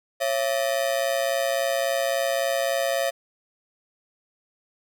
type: ring-modulated tone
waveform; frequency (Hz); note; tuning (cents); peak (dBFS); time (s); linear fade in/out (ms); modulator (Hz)
45% pulse; 610; D#5; -34; -19; 0.2-3.11; 20; 61.8
effects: none